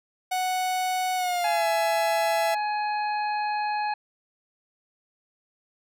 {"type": "tone with pitch glide", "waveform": "45% pulse", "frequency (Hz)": [740, 666.9], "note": ["F#5", "E5"], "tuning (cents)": [0, 20], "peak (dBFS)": -24, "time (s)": [0.31, 2.55], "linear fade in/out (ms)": 10, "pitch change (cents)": -180, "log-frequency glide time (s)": [1.16, 1.67]}
{"type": "harmonic tone", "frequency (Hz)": 840, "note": "G#5", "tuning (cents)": 19, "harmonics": [1, 2, 3, 5], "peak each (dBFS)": [-25, -35, -37, -41], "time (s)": [1.44, 3.94], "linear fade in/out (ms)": 5}
{"effects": []}